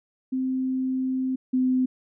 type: tone pair in turn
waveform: sine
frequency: 260 / 256.4 Hz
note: C4 / C4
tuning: -11 / -35 cents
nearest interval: unison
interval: 24 cents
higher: first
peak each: -23 / -19 dBFS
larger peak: second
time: 0.32-1.36 / 1.53-1.86 s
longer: first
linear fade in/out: 10 ms
effects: none